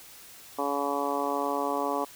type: harmonic tone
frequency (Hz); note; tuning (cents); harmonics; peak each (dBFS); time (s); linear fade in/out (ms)
141.9; C#3; +41; 2 / 3 / 4 / 5 / 6 / 7 / 8; -34 / -34 / -34 / -34 / -34 / -34 / -34; 0.58-2.05; 10
effects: white hiss -49 dBFS RMS until 2.15 s